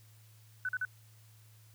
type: tone bursts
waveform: sine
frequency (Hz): 1500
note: F#6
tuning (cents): +23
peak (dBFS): -31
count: 3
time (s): 0.65-0.851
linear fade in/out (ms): 2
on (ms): 39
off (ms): 42
effects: added 109 Hz sine -57 dBFS peak until 1.74 s + white hiss -65 dBFS RMS until 1.74 s